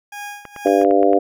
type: tone with tremolo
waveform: 20% pulse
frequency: 820 Hz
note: G#5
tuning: 22 cents flat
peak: -23 dBFS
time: 0.12-0.84 s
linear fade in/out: 5 ms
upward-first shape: sine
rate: 2.1 Hz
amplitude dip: 85%
type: clicks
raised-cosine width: 0.5 ms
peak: -18 dBFS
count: 8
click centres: 0.453 / 0.563 / 0.672 / 0.815 / 0.848 / 0.91 / 1.03 / 1.132 s
type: harmonic tone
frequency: 98.9 Hz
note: G2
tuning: 16 cents sharp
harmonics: 3 / 4 / 5 / 6 / 7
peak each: -18 / -17 / -18 / -20 / -17 dBFS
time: 0.65-1.19 s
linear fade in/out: 10 ms
effects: none

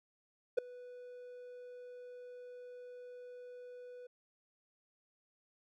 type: tone with ADSR envelope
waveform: triangle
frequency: 494 Hz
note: B4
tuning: in tune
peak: -22 dBFS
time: 0.57-4.07 s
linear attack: 15 ms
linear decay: 4 ms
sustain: -24 dB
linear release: 7 ms
effects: none

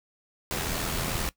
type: noise with amplitude modulation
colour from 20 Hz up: pink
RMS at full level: -28 dBFS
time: 0.51-1.29 s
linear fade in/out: 0 ms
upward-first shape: sine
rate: 82.5 Hz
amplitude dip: 45%
effects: noise-tail reverb RT60 0.1 s tail -19 dB re dry

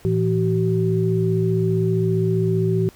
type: tone cluster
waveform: sine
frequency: 112.8 / 168 / 379.9 Hz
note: A2 / E3 / F#4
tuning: +44 / +33 / +46 cents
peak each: -21 dBFS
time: 0.05-2.89 s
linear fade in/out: 0 ms
effects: pink hiss -50 dBFS RMS until 2.95 s

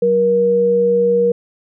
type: tone pair together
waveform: sine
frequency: 188.5 / 475 Hz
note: F#3 / A#4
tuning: +32 / +33 cents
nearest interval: octave + major third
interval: 1601 cents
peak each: -22 / -11 dBFS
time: 0.02-1.32 s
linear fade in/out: 5 ms
effects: none

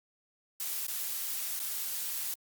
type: noise with dropouts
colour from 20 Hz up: blue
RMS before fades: -35 dBFS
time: 0.6-2.34 s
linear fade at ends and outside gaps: 2 ms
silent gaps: 0.868-0.881 / 1.594-1.599 s
effects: Opus 48 kbps

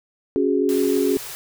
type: chord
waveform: sine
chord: C# suspended fourth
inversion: none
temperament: just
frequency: 277.2 / 369.6 / 415.8 Hz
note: C#4 / F#4 / G#4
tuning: 0 / -2 / +2 cents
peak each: -21 dBFS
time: 0.36-1.17 s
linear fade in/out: 0 ms
type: band-stop noise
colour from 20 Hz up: white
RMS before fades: -34 dBFS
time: 0.69-1.35 s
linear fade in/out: 0 ms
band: 170 to 340 Hz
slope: 96 dB/octave
effects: none

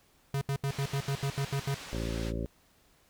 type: tone bursts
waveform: square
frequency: 138.6 Hz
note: C#3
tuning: in tune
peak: -29 dBFS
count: 10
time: 0.34-1.745 s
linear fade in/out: 2 ms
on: 73 ms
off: 75 ms
type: low-pass noise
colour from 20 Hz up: white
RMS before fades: -45 dBFS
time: 0.67-2.33 s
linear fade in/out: 50 ms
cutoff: 4600 Hz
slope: 12 dB/octave
type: harmonic tone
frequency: 56.3 Hz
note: A1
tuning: 40 cents sharp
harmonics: 1 / 2 / 3 / 4 / 5 / 6 / 7 / 9 / 10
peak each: -35 / -38 / -40 / -41 / -42 / -43 / -43 / -45 / -45 dBFS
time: 1.93-2.46 s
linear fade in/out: 0 ms
effects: pink hiss -65 dBFS RMS until 3.09 s

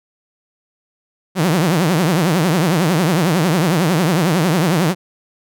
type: tone with vibrato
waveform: sawtooth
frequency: 169.8 Hz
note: F3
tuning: 48 cents flat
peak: -9 dBFS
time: 1.35-4.95 s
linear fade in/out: 50 ms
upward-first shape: triangle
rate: 11 Hz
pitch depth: 270 cents each way
effects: none

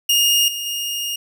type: tone with level steps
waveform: sawtooth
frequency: 2841 Hz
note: F7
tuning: 29 cents sharp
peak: -10 / -21 / -19 dBFS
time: 0.09-1.16 s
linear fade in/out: 5 ms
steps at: 0.48 / 0.66 s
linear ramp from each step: 2 ms
effects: none

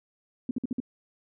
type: tone bursts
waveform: sine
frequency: 250 Hz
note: B3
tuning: 21 cents sharp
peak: -25 dBFS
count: 5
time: 0.49-0.802 s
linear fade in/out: 2 ms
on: 20 ms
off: 53 ms
effects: none

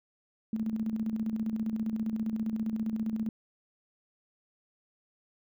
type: tone with tremolo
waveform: sine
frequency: 220 Hz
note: A3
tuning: in tune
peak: -27 dBFS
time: 0.53-3.29 s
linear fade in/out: 2 ms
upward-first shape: square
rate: 15 Hz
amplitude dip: 55%
effects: none

